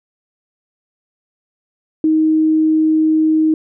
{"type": "tone", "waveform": "sine", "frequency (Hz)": 314.1, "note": "D#4", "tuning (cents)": 16, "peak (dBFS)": -10, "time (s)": [2.04, 3.54], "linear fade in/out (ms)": 2, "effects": []}